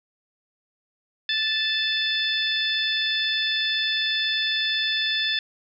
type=harmonic tone with a mistuned harmonic; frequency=878 Hz; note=A5; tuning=4 cents flat; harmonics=2 / 3 / 4 / 5 / 6; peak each=-27 / -32 / -24 / -35 / -32 dBFS; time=1.29-5.39 s; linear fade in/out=2 ms; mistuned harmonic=6; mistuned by=-53 cents; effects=none